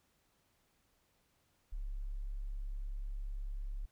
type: tone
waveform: sine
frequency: 34.65 Hz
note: C#1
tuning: in tune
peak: -37 dBFS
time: 1.72-3.86 s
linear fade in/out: 10 ms
effects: pink hiss -75 dBFS RMS until 3.91 s